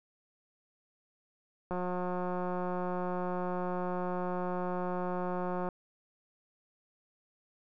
click train, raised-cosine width 1 ms, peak -22 dBFS, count 717, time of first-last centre 1.71-5.688 s, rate 180 Hz, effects none

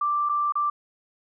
sine tone with dropouts, 1176 Hz, D6, 2 cents sharp, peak -21 dBFS, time 0.01-0.7 s, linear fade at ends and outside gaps 5 ms, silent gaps 0.29-0.294 / 0.523-0.554 s, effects none

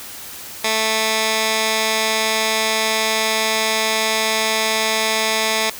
15% pulse tone with band-pass filter, 220 Hz, A3, in tune, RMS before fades -19 dBFS, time 0.64-5.7 s, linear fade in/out 5 ms, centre 4300 Hz, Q 0.52, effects white hiss -34 dBFS RMS until 5.79 s

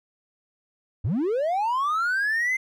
triangle linear sweep, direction up, 77.7 to 2093 Hz, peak -19 dBFS, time 1.04-2.57 s, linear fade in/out 10 ms, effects tanh soft clip ceiling -16 dBFS

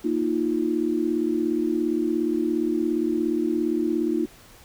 sine chord, Bb suspended fourth, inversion none, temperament equal with one note detuned, 233.1 / 312 / 349.2 Hz, Bb3 / Eb4 / F4, 0 / +5 / 0 cents, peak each -28 / -24 / -25 dBFS, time 0.04-4.26 s, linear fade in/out 10 ms, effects pink hiss -50 dBFS RMS until 4.64 s

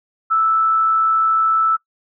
sine tone with amplitude modulation, 1317 Hz, E6, 2 cents flat, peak -11 dBFS, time 0.3-1.77 s, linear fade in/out 20 ms, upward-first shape sine, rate 120 Hz, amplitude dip 30%, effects noise-tail reverb RT60 0.1 s tail -20 dB re dry

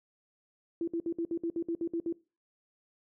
sine tone bursts, 335.4 Hz, E4, 30 cents sharp, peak -29 dBFS, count 11, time 0.81-2.126 s, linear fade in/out 2 ms, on 66 ms, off 59 ms, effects noise-tail reverb RT60 0.3 s tail -21 dB re dry

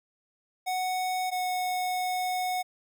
square tone pair in turn, 740 / 733.2 Hz, F#5 / F#5, 0 / -16 cents, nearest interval unison, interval 16 cents, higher first, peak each -28 dBFS, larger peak neither, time 0.66-1.31 / 1.31-2.63 s, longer second, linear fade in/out 20 ms, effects none

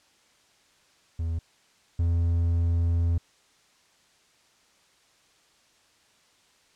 triangle tone pair in turn, 82.41 / 84.73 Hz, E2 / E2, 0 / +48 cents, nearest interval unison, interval 48 cents, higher second, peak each -24 / -19 dBFS, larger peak second, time 1.19-1.39 / 1.99-3.18 s, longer second, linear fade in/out 5 ms, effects white hiss -62 dBFS RMS until 6.75 s + low-pass 7000 Hz 12 dB/octave

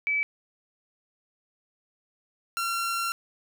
sine / sawtooth tone pair in turn, 2300 / 1367.6 Hz, D7 / F6, -37 / -37 cents, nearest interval major sixth, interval 900 cents, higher first, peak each -23 dBFS, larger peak neither, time 0.07-0.23 / 2.57-3.12 s, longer second, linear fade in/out 0 ms, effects none

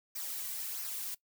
blue noise with flanger, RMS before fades -39 dBFS, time 0.15-1.15 s, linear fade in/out 10 ms, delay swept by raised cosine 0.26 to 2.36 ms, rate 1.5 Hz, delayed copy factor -0.5, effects noise-tail reverb RT60 0.1 s tail -20 dB re dry

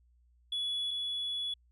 sine tone pair in turn, 3400 / 3400 Hz, G#7 / G#7, +40 / +40 cents, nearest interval unison, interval 0 cents, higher neither, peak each -29 / -31 dBFS, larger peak first, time 0.52-0.91 / 0.91-1.54 s, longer second, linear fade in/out 5 ms, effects tanh soft clip ceiling -30 dBFS + added 60 Hz sine -63 dBFS peak until 1.71 s

